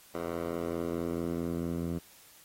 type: tone with band-pass filter sweep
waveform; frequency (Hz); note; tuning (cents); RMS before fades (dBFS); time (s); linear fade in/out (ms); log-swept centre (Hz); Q
10% pulse; 84.6; E2; +45; -34; 0.14-1.99; 10; 700 to 170; 1
effects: white hiss -57 dBFS RMS until 2.44 s + AAC 48 kbps